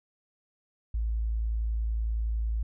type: tone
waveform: sine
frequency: 55.4 Hz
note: A1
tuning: 13 cents sharp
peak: -26 dBFS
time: 0.94-2.63 s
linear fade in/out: 5 ms
effects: none